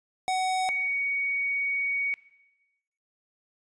square / sine tone pair in turn, 748 / 2241 Hz, F#5 / C#7, +19 / +18 cents, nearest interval octave + perfect fifth, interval 1899 cents, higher second, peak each -25 dBFS, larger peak neither, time 0.28-0.69 / 0.69-2.14 s, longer second, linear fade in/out 0 ms, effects noise-tail reverb RT60 1.0 s tail -19 dB re dry + resampled to 22050 Hz

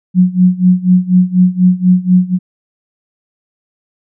sine tone with tremolo, 182.1 Hz, F#3, 27 cents flat, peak -3 dBFS, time 0.14-2.39 s, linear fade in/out 50 ms, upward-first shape sine, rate 4.1 Hz, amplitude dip 90%, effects none

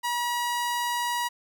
sawtooth tone, 962 Hz, B5, 46 cents flat, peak -22 dBFS, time 0.03-1.29 s, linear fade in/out 20 ms, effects none

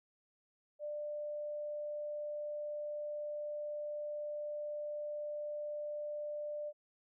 sine tone, 594 Hz, D5, 20 cents sharp, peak -38 dBFS, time 0.79-6.73 s, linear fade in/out 50 ms, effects none

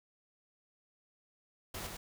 pink noise with echo, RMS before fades -42 dBFS, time 1.74-1.87 s, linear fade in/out 5 ms, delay 100 ms, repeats 1, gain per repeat -3 dB, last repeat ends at 1.97 s, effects none

